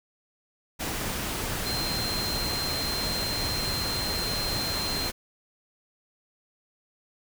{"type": "tone in noise", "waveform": "sine", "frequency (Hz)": 4151, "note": "C8", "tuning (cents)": -15, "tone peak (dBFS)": -30, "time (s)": [1.65, 5.1], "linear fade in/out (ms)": 20, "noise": "pink", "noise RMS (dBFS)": -31, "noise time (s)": [0.79, 5.12], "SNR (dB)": -2, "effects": []}